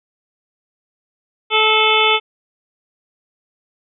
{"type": "harmonic tone", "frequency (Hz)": 435.2, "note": "A4", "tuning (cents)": -19, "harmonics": [1, 2, 3, 5, 6, 7, 8], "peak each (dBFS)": [-19, -19, -19, -19, -19, -19, -19], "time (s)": [1.5, 2.2], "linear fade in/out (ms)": 50, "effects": []}